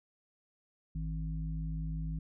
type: harmonic tone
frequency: 53 Hz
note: G#1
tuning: 36 cents sharp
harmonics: 1 / 3 / 5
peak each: -36 / -37 / -50 dBFS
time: 0.95-2.19 s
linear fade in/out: 5 ms
effects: none